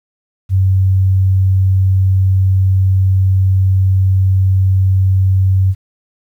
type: tone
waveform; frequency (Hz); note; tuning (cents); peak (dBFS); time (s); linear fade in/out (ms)
sine; 95; F#2; +46; -8; 0.49-5.75; 50
effects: 8-bit